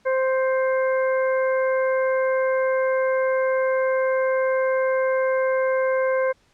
harmonic tone with a mistuned harmonic, 523.3 Hz, C5, in tune, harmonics 1 / 2 / 3 / 4, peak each -19 / -29 / -30 / -34 dBFS, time 0.05-6.33 s, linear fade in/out 20 ms, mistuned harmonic 4, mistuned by +16 cents, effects pink hiss -61 dBFS RMS until 6.53 s + low-pass 7000 Hz 12 dB/octave

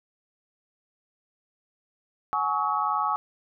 sine tone cluster, 743 / 843 / 1120 / 1281 Hz, F#5 / G#5 / C#6 / E6, +7 / +26 / +18 / -50 cents, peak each -34 / -28 / -27 / -28 dBFS, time 2.33-3.16 s, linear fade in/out 0 ms, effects none

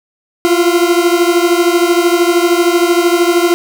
40% pulse beating tone pair, 341.8 / 354.8 Hz, F4 / F4, -37 / +27 cents, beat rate 13 Hz, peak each -10 / -12 dBFS, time 0.45-3.54 s, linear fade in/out 0 ms, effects none

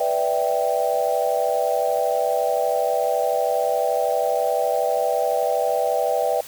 sine chord, E minor seventh, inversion second, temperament equal, 493.9 / 587.3 / 659.3 / 784 Hz, B4 / D5 / E5 / G5, 0 / 0 / 0 / 0 cents, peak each -24 dBFS, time 0-6.41 s, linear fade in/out 5 ms, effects white hiss -40 dBFS RMS until 6.47 s

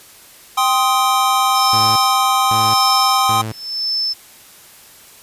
square chord, C minor, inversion second, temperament just, 784.9 / 1046.5 / 1255.8 Hz, G5 / C6 / Eb6, +2 / 0 / +16 cents, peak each -18 dBFS, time 0.57-3.42 s, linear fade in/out 10 ms
sine tone with tremolo, 5274 Hz, E8, in tune, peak -16 dBFS, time 1.54-4.14 s, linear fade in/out 20 ms, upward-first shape sine, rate 0.92 Hz, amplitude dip 100%
sawtooth tone bursts, 110 Hz, A2, in tune, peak -19 dBFS, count 3, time 1.73-3.52 s, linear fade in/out 0 ms, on 230 ms, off 550 ms
effects white hiss -43 dBFS RMS until 5.22 s + resampled to 32000 Hz

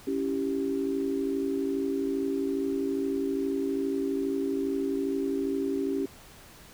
sine chord, C# diminished, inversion none, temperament equal, 277.2 / 329.6 / 392 Hz, C#4 / E4 / G4, 0 / 0 / 0 cents, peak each -29 / -35 / -30 dBFS, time 0.07-6.06 s, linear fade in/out 5 ms, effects pink hiss -51 dBFS RMS until 6.73 s

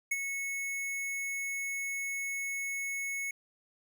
square tone with ADSR envelope, 2200 Hz, C#7, 14 cents flat, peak -27 dBFS, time 0.11-3.31 s, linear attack 8 ms, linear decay 35 ms, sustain -7 dB, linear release 4 ms, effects none

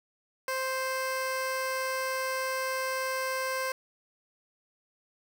15% pulse tone, 523.3 Hz, C5, in tune, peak -23 dBFS, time 0.48-3.72 s, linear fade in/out 2 ms, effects none

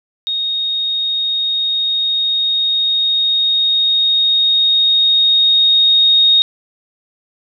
sine tone with level ramp, 3727 Hz, A#7, 1 cent flat, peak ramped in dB -16 to -7 dBFS, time 0.27-6.42 s, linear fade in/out 0 ms, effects none

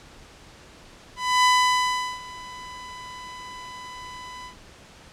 sawtooth tone with ADSR envelope, 1000 Hz, B5, 21 cents sharp, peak -11 dBFS, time 1.16-4.56 s, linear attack 280 ms, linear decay 750 ms, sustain -22 dB, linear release 110 ms, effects pink hiss -48 dBFS RMS until 5.12 s + low-pass 7000 Hz 12 dB/octave

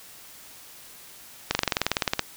slowing click train, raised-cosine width 0.2 ms, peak -4 dBFS, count 15, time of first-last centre 1.51-2.193 s, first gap 40 ms, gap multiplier 1.03, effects white hiss -47 dBFS RMS until 2.36 s

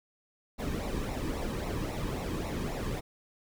brown noise with flanger, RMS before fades -34 dBFS, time 0.58-3.01 s, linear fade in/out 20 ms, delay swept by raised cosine 0.62 to 1.47 ms, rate 3.7 Hz, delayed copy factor -0.65, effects none

